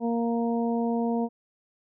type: harmonic tone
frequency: 233.1 Hz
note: A#3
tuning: in tune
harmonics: 1 / 2 / 3 / 4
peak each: -25 / -30 / -33 / -37 dBFS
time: 0-1.29 s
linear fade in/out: 50 ms
effects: none